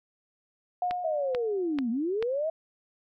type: tone with exponential decay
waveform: sine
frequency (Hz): 719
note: F#5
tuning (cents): -50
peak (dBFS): -24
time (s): 0.82-1.97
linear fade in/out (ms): 2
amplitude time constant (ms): 250
type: click train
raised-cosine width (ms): 0.3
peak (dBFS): -18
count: 4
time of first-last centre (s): 0.91-2.226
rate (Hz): 2.28
type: linear two-way sweep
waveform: sine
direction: down then up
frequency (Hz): 657 to 220 to 657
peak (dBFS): -26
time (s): 1.04-2.5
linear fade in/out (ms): 5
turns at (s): 1.9
effects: none